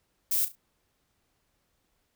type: noise with echo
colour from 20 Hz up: violet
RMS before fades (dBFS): -26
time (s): 0.31-0.45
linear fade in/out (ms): 5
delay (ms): 35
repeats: 3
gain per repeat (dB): -11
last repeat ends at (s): 0.555
effects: pink hiss -74 dBFS RMS until 2.15 s